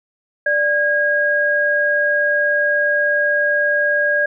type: tone pair together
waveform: sine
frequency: 587.3 / 1635.4 Hz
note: D5 / G#6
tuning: 0 / -27 cents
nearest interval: octave + tritone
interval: 1773 cents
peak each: -19 / -15 dBFS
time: 0.46-4.26 s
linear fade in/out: 5 ms
effects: none